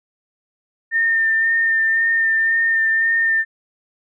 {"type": "tone with vibrato", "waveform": "sine", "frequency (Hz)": 1810, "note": "A6", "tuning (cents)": 48, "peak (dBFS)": -14, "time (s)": [0.91, 3.45], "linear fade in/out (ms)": 50, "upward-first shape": "sine", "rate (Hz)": 1.9, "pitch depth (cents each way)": 16, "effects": []}